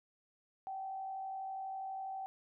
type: tone with frequency modulation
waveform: sine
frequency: 770 Hz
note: G5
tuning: 31 cents flat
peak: -39 dBFS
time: 0.67-2.26 s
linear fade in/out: 0 ms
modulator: 52.2 Hz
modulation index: 0.33
effects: none